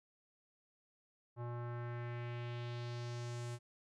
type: tone with low-pass filter sweep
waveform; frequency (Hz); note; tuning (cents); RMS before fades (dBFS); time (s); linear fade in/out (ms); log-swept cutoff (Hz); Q
square; 120; B2; -49; -43; 1.36-3.59; 50; 1000 to 9000; 1.8
effects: none